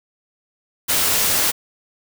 white noise, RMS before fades -18 dBFS, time 0.88-1.52 s, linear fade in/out 20 ms, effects none

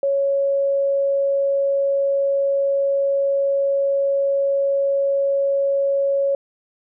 sine tone, 554.4 Hz, C#5, in tune, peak -16 dBFS, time 0.03-6.35 s, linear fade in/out 2 ms, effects none

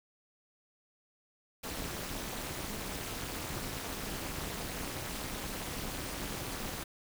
pink noise with amplitude modulation, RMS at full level -35 dBFS, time 1.63-6.84 s, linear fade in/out 10 ms, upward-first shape sine, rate 232 Hz, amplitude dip 100%, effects none

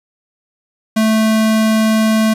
square tone, 219.4 Hz, A3, 5 cents flat, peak -11 dBFS, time 0.96-2.34 s, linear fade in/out 10 ms, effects resampled to 32000 Hz + 8-bit

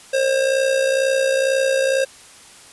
square tone with amplitude modulation, 535 Hz, C5, 38 cents sharp, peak -14 dBFS, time 0.13-2.05 s, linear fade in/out 10 ms, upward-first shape sine, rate 62.1 Hz, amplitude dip 55%, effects white hiss -44 dBFS RMS until 2.72 s + resampled to 24000 Hz

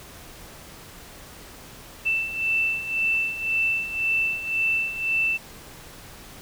sine beating tone pair, 2661 / 2662.9 Hz, E7 / E7, +16 / +17 cents, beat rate 1.9 Hz, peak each -28 / -23 dBFS, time 2.05-5.38 s, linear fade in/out 20 ms, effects pink hiss -44 dBFS RMS until 6.41 s

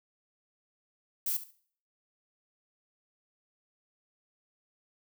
violet noise with echo, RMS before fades -31 dBFS, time 1.26-1.37 s, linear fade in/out 5 ms, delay 70 ms, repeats 2, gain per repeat -14 dB, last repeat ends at 1.51 s, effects noise-tail reverb RT60 0.5 s tail -17 dB re dry

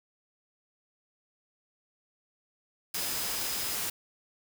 sine tone in noise, 5040 Hz, D#8, 21 cents sharp, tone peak -41 dBFS, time 2.94-3.76 s, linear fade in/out 5 ms, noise white, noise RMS -33 dBFS, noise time 2.94-3.9 s, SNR -11 dB, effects none

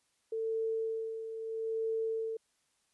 sine tone with tremolo, 447.1 Hz, A4, 28 cents sharp, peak -30 dBFS, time 0.32-2.37 s, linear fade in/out 5 ms, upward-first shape sine, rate 0.77 Hz, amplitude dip 60%, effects white hiss -75 dBFS RMS until 2.93 s + resampled to 24000 Hz

